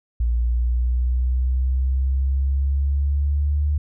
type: exponential sweep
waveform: sine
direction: up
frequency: 58.27 to 74.2 Hz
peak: -17 dBFS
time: 0.2-3.78 s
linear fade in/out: 5 ms
effects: none